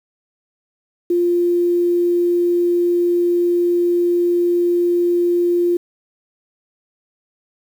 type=tone with quantisation; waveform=sine; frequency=349.2 Hz; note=F4; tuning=in tune; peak=-13 dBFS; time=1.1-5.77 s; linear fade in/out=5 ms; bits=7; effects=none